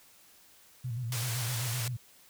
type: tone with vibrato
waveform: sine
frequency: 120.2 Hz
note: B2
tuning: 46 cents flat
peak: -32 dBFS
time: 0.84-1.97 s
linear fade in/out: 10 ms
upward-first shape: square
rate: 7.8 Hz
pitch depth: 85 cents each way
type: band-pass noise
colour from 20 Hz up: white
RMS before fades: -37 dBFS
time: 1.12-1.88 s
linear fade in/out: 2 ms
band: 390 to 12000 Hz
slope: 12 dB/octave
effects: white hiss -59 dBFS RMS until 2.29 s